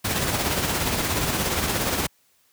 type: noise with tremolo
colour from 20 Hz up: pink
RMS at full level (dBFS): -22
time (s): 0.04-2.07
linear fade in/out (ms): 10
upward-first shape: sine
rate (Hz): 17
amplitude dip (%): 40
effects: white hiss -63 dBFS RMS until 2.52 s + high-pass 60 Hz 12 dB/octave